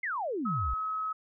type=exponential sweep; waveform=sine; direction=down; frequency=2179 to 51.91 Hz; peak=-30 dBFS; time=0.03-0.74 s; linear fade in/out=5 ms
type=tone; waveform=sine; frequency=1281 Hz; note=E6; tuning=50 cents flat; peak=-30 dBFS; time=0.45-1.13 s; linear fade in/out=10 ms
effects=none